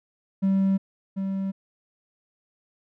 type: tone with echo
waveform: triangle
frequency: 193.4 Hz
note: G3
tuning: 23 cents flat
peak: -16 dBFS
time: 0.42-0.78 s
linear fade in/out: 20 ms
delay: 740 ms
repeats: 1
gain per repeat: -7 dB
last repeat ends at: 1.52 s
effects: tanh soft clip ceiling -12 dBFS